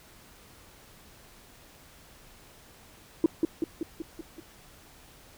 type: tone with echo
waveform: sine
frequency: 325.9 Hz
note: E4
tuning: 20 cents flat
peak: -15 dBFS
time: 3.24-3.26 s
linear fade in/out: 2 ms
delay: 190 ms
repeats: 6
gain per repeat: -4 dB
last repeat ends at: 4.4 s
effects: tanh soft clip ceiling -14 dBFS + pink hiss -54 dBFS RMS until 5.37 s